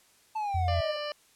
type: exponential sweep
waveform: triangle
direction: down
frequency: 887 to 587 Hz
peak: -27 dBFS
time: 0.35-0.97 s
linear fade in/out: 10 ms
type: tone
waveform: sine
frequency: 86.5 Hz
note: F2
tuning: 16 cents flat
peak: -26 dBFS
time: 0.54-0.81 s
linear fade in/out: 10 ms
type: harmonic tone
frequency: 593 Hz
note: D5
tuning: 17 cents sharp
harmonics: 1 / 2 / 3 / 4 / 5 / 7 / 8 / 9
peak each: -34 / -40 / -43 / -46 / -41 / -47 / -47 / -47 dBFS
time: 0.68-1.12 s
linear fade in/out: 2 ms
effects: white hiss -62 dBFS RMS until 1.35 s + low-pass 11000 Hz 12 dB/octave

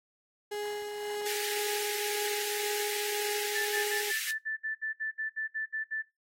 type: tone with tremolo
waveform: 35% pulse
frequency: 415.3 Hz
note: G#4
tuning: in tune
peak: -31 dBFS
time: 0.51-4.11 s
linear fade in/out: 10 ms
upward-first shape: sine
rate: 1.9 Hz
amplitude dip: 35%
type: high-pass noise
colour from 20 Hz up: pink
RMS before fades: -36 dBFS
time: 1.26-4.31 s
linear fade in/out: 2 ms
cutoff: 1600 Hz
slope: 48 dB/octave
type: tone bursts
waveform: sine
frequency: 1760 Hz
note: A6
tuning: in tune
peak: -31 dBFS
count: 14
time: 3.54-6.026 s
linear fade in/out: 20 ms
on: 120 ms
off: 62 ms
effects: noise-tail reverb RT60 0.2 s tail -17 dB re dry + AAC 48 kbps

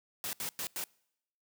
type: noise bursts at uneven times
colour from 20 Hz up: white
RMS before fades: -37 dBFS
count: 4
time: 0.24-0.33 / 0.4-0.49 / 0.59-0.67 / 0.76-0.84 s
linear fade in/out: 0 ms
effects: noise-tail reverb RT60 0.8 s tail -26 dB re dry + high-pass 100 Hz 12 dB/octave

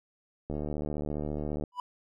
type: click train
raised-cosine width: 2 ms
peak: -21 dBFS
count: 86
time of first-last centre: 0.5-1.638 s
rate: 74.7 Hz
type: tone with exponential growth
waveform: triangle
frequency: 987.8 Hz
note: B5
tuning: in tune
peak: -26 dBFS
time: 1.72-1.8 s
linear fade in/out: 2 ms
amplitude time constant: 16 ms
effects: none

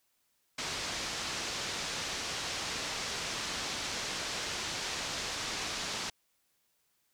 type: low-pass noise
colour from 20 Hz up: white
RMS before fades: -37 dBFS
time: 0.58-6.1 s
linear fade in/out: 5 ms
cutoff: 6300 Hz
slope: 24 dB/octave
effects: white hiss -75 dBFS RMS until 7.13 s

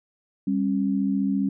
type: tone pair together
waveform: sine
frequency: 197.62 / 272.4 Hz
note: G3 / C#4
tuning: +14 / -30 cents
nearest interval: tritone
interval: 556 cents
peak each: -23 / -24 dBFS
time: 0.47-1.49 s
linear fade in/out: 5 ms
effects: none

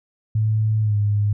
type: tone with pitch glide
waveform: sine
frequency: 108.7 to 103.43 Hz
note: A2 to G#2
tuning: -21 to -7 cents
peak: -16 dBFS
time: 0.35-1.33 s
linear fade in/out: 5 ms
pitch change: -86 cents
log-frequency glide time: 0.81-0.96 s
effects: none

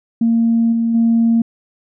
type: tone with level steps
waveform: sine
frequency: 229.9 Hz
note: A#3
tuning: 24 cents flat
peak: -10 / -13 / -9 dBFS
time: 0.21-1.42 s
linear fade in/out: 5 ms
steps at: 0.72 / 0.94 s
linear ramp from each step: 10 ms
effects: tanh soft clip ceiling -6 dBFS

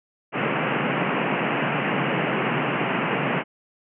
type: band-pass noise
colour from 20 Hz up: pink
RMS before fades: -24 dBFS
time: 0.32-3.44 s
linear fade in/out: 50 ms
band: 130 to 2900 Hz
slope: 96 dB/octave
effects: none

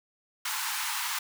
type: high-pass noise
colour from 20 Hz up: pink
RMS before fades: -32 dBFS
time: 0.45-1.19 s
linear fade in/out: 5 ms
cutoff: 830 Hz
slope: 96 dB/octave
effects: none

